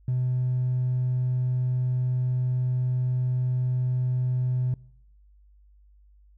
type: tone with hard clipping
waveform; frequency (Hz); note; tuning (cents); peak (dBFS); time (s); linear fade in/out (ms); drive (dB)
sine; 126.3; B2; +39; -23; 0.08-4.74; 2; 1
effects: noise-tail reverb RT60 0.7 s tail -22 dB re dry + added 50 Hz sine -53 dBFS peak until 6.37 s